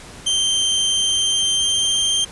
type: tone with pitch glide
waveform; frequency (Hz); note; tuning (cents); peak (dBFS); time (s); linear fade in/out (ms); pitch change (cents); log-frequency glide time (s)
sawtooth; 3136 to 3163; G7 to G7; 0 to +15; -13; 0.26-2.25; 10; +15; 0.91-2.07
effects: pink hiss -39 dBFS RMS until 2.31 s + resampled to 24000 Hz